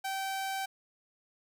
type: tone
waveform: sawtooth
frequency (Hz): 774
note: G5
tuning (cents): -22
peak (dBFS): -29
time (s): 0.04-0.66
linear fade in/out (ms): 10
effects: none